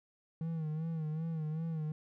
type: tone with vibrato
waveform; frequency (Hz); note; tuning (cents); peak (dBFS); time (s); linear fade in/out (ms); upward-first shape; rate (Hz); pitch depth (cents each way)
triangle; 159.1; D#3; +39; -32; 0.41-1.92; 2; sine; 2.6; 68
effects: none